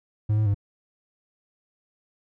triangle tone with pitch steps, 106.5 / 108 / 101 Hz, G#2 / A2 / G#2, +44 / -32 / -48 cents, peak -17 dBFS, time 0.29-0.545 s, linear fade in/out 10 ms, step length 85 ms, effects none

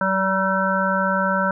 harmonic tone with a mistuned harmonic, 191.7 Hz, G3, 38 cents flat, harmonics 1 / 3 / 5 / 7 / 8, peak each -24 / -24 / -24 / -24 / -24 dBFS, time 0.01-1.51 s, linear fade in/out 2 ms, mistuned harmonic 1, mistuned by -17 cents, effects none

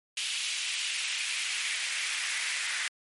pink noise with high-pass filter sweep, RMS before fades -32 dBFS, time 0.17-2.88 s, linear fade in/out 2 ms, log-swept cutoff 2900 to 1900 Hz, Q 2.4, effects MP3 48 kbps

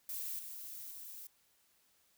violet noise with level steps, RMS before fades -41 / -47 / -49 dBFS, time 0.09-1.27 s, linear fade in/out 2 ms, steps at 0.39 / 0.91 s, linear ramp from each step 2 ms, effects white hiss -72 dBFS RMS until 2.17 s

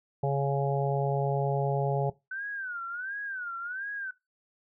harmonic tone, 139.2 Hz, C#3, 8 cents sharp, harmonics 1 / 3 / 4 / 5 / 6, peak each -27 / -32 / -33 / -34 / -35 dBFS, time 0.23-2.1 s, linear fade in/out 5 ms
sine tone with vibrato, 1503 Hz, F#6, 27 cents sharp, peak -33 dBFS, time 2.31-4.11 s, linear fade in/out 5 ms, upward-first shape sine, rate 1.4 Hz, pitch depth 170 cents each way
effects noise-tail reverb RT60 0.2 s tail -18 dB re dry

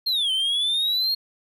triangle exponential two-way sweep, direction down then up, 4284 to 3053 to 4284 Hz, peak -19 dBFS, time 0.06-1.15 s, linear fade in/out 10 ms, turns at 0.32 s, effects none

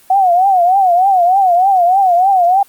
sine tone with vibrato, 740 Hz, F#5, in tune, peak -7 dBFS, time 0.1-2.63 s, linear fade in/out 5 ms, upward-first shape triangle, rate 3.3 Hz, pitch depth 150 cents each way, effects white hiss -46 dBFS RMS until 2.68 s + Opus 32 kbps

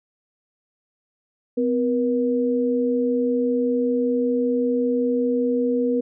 sine tone pair together, 253.7 / 478.9 Hz, B3 / A#4, +47 / +47 cents, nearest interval major seventh, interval 1100 cents, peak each -21 dBFS, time 1.57-6.01 s, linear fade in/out 10 ms, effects none

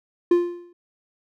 triangle tone with exponential decay, 349.2 Hz, F4, in tune, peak -9 dBFS, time 0.31-0.73 s, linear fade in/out 5 ms, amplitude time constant 91 ms, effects none

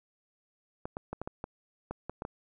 clicks, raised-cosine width 1 ms, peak -22 dBFS, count 10, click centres 0.855 / 0.969 / 1.13 / 1.216 / 1.275 / 1.441 / 1.91 / 2.096 / 2.221 / 2.251 s, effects none

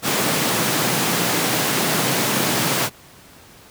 pink high-pass noise, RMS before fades -20 dBFS, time 0.02-2.9 s, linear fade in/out 50 ms, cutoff 120 Hz, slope 48 dB/octave, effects pink hiss -46 dBFS RMS until 3.7 s + high-pass 60 Hz 12 dB/octave

